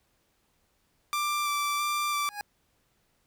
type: tone with vibrato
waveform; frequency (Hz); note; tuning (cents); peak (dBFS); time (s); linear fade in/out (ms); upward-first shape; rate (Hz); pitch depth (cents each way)
sawtooth; 1174.7; D6; 0; -23; 1.13-2.29; 0; square; 1.5; 11
type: tone with exponential growth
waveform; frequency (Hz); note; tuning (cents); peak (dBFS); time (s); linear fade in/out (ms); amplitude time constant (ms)
25% pulse; 825; G#5; -12; -26; 2.21-2.41; 0; 43
effects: pink hiss -71 dBFS RMS until 3.26 s